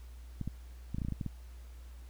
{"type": "clicks", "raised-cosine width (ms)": 5, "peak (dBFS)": -23, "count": 10, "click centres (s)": [0.413, 0.476, 0.946, 0.984, 1.018, 1.049, 1.085, 1.123, 1.212, 1.263], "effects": ["added 60 Hz sine -46 dBFS peak until 2.09 s", "pink hiss -63 dBFS RMS until 2.09 s"]}